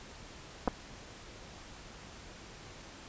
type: clicks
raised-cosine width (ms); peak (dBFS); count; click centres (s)
1; -15; 2; 0.676 / 0.68
effects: pink hiss -50 dBFS RMS until 3.08 s + resampled to 16000 Hz